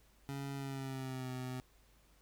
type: tone with pitch glide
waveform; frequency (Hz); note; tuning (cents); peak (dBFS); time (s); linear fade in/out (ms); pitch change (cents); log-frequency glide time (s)
25% pulse; 138.59 to 127.82; C#3 to C3; 0 to -40; -36; 0.29-1.6; 0; -140; 0.55-1.32
effects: added 50 Hz sine -66 dBFS peak until 2.21 s + pink hiss -69 dBFS RMS until 2.21 s